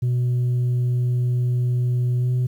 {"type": "tone with pitch glide", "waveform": "sine", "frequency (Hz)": [123.47, 125.48], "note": ["B2", "B2"], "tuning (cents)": [0, 28], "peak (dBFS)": -15, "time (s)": [0.02, 2.47], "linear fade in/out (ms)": 10, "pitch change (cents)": 28, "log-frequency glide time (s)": [2.18, 2.3], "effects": ["tanh soft clip ceiling -17 dBFS", "9-bit"]}